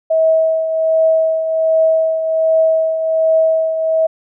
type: tone with tremolo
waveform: sine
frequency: 643 Hz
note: E5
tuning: 43 cents flat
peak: -8 dBFS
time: 0.1-4.07 s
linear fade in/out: 10 ms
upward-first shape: triangle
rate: 1.3 Hz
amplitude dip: 60%
effects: none